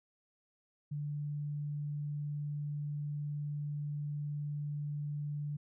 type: tone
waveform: sine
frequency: 146.83 Hz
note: D3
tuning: in tune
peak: -35 dBFS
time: 0.91-5.57 s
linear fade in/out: 10 ms
effects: none